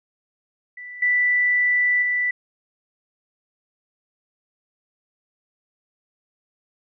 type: tone with level steps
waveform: sine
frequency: 1975.5 Hz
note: B6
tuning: in tune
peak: -34 / -16 / -19 dBFS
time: 0.77-2.31 s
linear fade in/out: 5 ms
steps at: 1.02 / 2.02 s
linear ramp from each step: 5 ms
effects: none